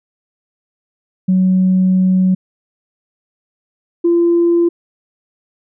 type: tone pair in turn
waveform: sine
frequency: 186 / 342.1 Hz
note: F#3 / F4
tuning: +9 / -36 cents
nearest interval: major seventh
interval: 1055 cents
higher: second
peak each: -8 dBFS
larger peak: neither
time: 1.28-2.35 / 4.04-4.69 s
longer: first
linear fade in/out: 10 ms
effects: tanh soft clip ceiling -5 dBFS